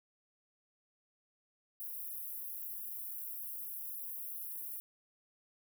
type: high-pass noise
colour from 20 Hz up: white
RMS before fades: -43 dBFS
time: 1.8-4.8 s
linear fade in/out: 0 ms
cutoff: 11000 Hz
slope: 48 dB/octave
effects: none